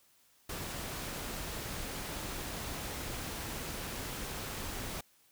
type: noise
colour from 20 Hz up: pink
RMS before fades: -40 dBFS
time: 0.49-5.01 s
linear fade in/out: 5 ms
effects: white hiss -67 dBFS RMS until 5.31 s